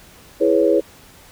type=chord; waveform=sine; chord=C# minor seventh; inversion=first; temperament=equal; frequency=329.6 / 415.3 / 493.9 / 554.4 Hz; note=E4 / G#4 / B4 / C#5; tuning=0 / 0 / 0 / 0 cents; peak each=-18 dBFS; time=0.4-0.81 s; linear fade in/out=20 ms; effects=pink hiss -46 dBFS RMS until 1.31 s